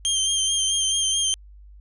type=tone with vibrato; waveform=20% pulse; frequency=3168 Hz; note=G7; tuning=18 cents sharp; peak=-14 dBFS; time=0.05-1.34 s; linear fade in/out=0 ms; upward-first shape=sine; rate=4.6 Hz; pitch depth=32 cents each way; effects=added 50 Hz sine -43 dBFS peak until 1.8 s + resampled to 24000 Hz